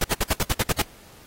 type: noise bursts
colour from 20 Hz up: pink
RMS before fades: -21 dBFS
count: 9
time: 0.01-0.819 s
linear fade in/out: 5 ms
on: 33 ms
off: 64 ms
effects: pink hiss -50 dBFS RMS until 1.26 s + AAC 48 kbps